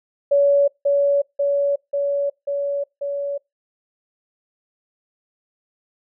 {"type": "tone with echo", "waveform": "sine", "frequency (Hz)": 566, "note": "C#5", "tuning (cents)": 36, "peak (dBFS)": -12, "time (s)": [0.31, 0.68], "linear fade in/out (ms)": 10, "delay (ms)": 540, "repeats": 5, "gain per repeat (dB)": -2, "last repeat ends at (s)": 3.38, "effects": ["noise-tail reverb RT60 0.2 s tail -26 dB re dry"]}